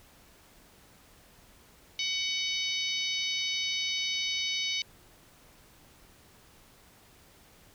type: harmonic tone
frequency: 749 Hz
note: F#5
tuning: 21 cents sharp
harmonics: 3 / 4 / 5 / 6 / 7 / 8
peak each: -35 / -34 / -34 / -38 / -41 / -40 dBFS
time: 1.99-4.82 s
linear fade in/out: 2 ms
effects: pink hiss -58 dBFS RMS until 7.74 s